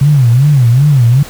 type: tone with vibrato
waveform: sine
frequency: 132 Hz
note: C3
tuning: 16 cents sharp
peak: -4 dBFS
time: 0.01-1.23 s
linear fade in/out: 5 ms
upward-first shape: sine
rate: 2.6 Hz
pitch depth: 220 cents each way
effects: pink hiss -30 dBFS RMS until 1.29 s